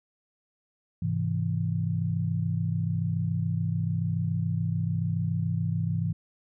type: chord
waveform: sine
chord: Ab augmented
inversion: none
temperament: equal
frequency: 103.83 / 130.81 / 164.81 Hz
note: Ab2 / C3 / E3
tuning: 0 / 0 / 0 cents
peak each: -29 / -32 / -28 dBFS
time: 1.02-6.13 s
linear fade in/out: 5 ms
effects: none